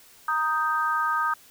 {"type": "chord", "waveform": "sine", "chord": "Eb major", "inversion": "second", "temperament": "equal", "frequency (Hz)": [932.3, 1244.5, 1568], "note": ["Bb5", "Eb6", "G6"], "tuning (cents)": [0, 0, 0], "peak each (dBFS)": [-29, -24, -28], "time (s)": [0.28, 1.34], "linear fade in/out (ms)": 5, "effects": ["white hiss -53 dBFS RMS until 1.5 s"]}